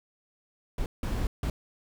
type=noise bursts at uneven times; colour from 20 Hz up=brown; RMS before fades=-29 dBFS; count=3; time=0.78-0.86 / 1.03-1.27 / 1.43-1.5 s; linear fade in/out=2 ms; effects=none